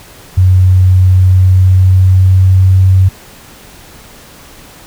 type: tone with pitch glide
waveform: sine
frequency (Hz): 92.5 to 94.06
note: F#2 to F#2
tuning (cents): 0 to +29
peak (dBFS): -3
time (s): 0.37-3.09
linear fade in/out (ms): 10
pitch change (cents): +29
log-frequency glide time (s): 1.02-2.82
effects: pink hiss -36 dBFS RMS until 4.86 s